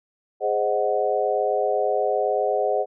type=chord; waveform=sine; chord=Ab dominant seventh; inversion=none; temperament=equal; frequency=415.3 / 523.3 / 622.3 / 740 Hz; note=Ab4 / C5 / Eb5 / Gb5; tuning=0 / 0 / 0 / 0 cents; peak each=-25 dBFS; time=0.4-2.86 s; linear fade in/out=50 ms; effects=none